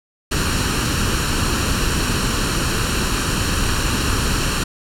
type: noise with comb filter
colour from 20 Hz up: pink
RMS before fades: -19 dBFS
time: 0.31-4.64 s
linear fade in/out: 10 ms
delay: 0.71 ms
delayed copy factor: +0.6
effects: low-pass 10000 Hz 12 dB/octave